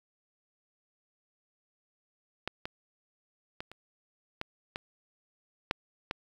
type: clicks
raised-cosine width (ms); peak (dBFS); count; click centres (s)
0.3; -16 / -20 / -22 / -30 / -18 / -19 / -11 / -16; 8; 2.476 / 2.655 / 3.605 / 3.716 / 4.414 / 4.759 / 5.711 / 6.111
effects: 8-bit